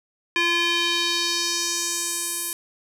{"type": "tone with band-pass filter sweep", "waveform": "square", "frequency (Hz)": 343.5, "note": "F4", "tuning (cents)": -29, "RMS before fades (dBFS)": -24, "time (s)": [0.36, 2.53], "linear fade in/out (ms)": 0, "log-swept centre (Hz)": [2400, 11000], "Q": 2, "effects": []}